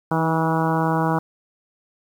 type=harmonic tone with a mistuned harmonic; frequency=162 Hz; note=E3; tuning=30 cents flat; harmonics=1 / 2 / 3 / 4 / 5 / 6 / 7 / 8 / 9; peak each=-22 / -25 / -28 / -29 / -26 / -26 / -30 / -32 / -32 dBFS; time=0.11-1.19 s; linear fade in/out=5 ms; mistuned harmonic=2; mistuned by=-22 cents; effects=8-bit